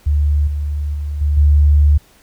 sine tone with level steps, 73.42 Hz, D2, in tune, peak -11 / -17 / -19 / -12 / -7 dBFS, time 0.06-1.98 s, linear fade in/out 10 ms, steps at 0.47 / 0.94 / 1.21 / 1.37 s, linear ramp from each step 5 ms, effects pink hiss -50 dBFS RMS until 2.22 s

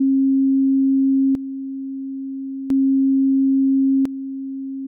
sine tone with tremolo, 269.4 Hz, C#4, 49 cents flat, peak -13 dBFS, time 0-4.87 s, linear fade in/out 10 ms, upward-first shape square, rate 0.37 Hz, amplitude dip 75%, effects none

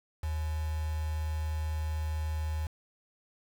sine tone with quantisation, 77.8 Hz, D#2, in tune, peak -30 dBFS, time 0.23-2.67 s, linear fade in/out 5 ms, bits 7, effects none

